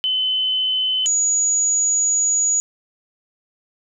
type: tone pair in turn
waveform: sine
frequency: 3038 / 6820 Hz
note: F#7 / G#8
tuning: +45 / +45 cents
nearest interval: octave + major second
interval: 1400 cents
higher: second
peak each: -17 / -15 dBFS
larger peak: second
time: 0.04-1.06 / 1.06-2.6 s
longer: second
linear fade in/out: 0 ms
effects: none